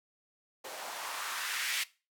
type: noise with band-pass filter sweep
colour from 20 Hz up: blue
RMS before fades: -37 dBFS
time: 0.64-1.84 s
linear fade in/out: 10 ms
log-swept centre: 540 to 2400 Hz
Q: 1.8
effects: noise-tail reverb RT60 0.3 s tail -19 dB re dry